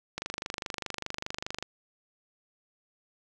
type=click train; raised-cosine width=0.2 ms; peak=-16 dBFS; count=37; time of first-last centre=0.18-1.626 s; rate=24.9 Hz; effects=none